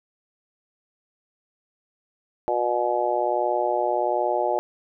harmonic tone, 121.3 Hz, B2, 31 cents flat, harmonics 3 / 4 / 5 / 6 / 7, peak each -28 / -29 / -25 / -28 / -26 dBFS, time 2.48-4.59 s, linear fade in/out 0 ms, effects none

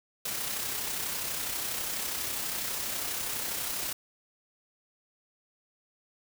white noise with amplitude modulation, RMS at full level -32 dBFS, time 0.25-3.93 s, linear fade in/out 5 ms, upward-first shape sine, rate 32.2 Hz, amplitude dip 35%, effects none

